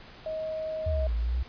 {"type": "tone", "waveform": "sine", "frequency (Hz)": 631, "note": "D#5", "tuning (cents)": 24, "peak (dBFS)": -30, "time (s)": [0.26, 1.07], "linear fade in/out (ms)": 2}
{"type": "exponential two-way sweep", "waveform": "sine", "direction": "down then up", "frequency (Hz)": [83.6, 55, 64.4], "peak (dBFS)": -25, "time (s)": [0.86, 1.43], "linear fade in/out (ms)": 5, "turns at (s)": 1.15}
{"effects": ["pink hiss -49 dBFS RMS until 1.48 s", "resampled to 11025 Hz"]}